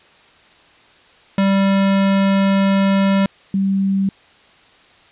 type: tone pair in turn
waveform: square / sine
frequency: 195.5 / 194.51 Hz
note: G3 / G3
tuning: -4 / -13 cents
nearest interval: unison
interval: 9 cents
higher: first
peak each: -13 / -14 dBFS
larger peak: first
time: 1.38-3.26 / 3.54-4.09 s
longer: first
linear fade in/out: 2 ms
effects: white hiss -49 dBFS RMS until 5.11 s + resampled to 8000 Hz